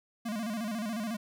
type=tone with vibrato; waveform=square; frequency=219.7 Hz; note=A3; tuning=2 cents flat; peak=-33 dBFS; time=0.25-1.17 s; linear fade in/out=10 ms; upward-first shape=square; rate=14 Hz; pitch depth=100 cents each way; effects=none